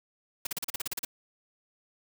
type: noise bursts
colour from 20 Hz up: white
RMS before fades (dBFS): -32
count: 11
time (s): 0.45-1.05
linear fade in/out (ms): 5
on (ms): 20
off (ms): 38
effects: none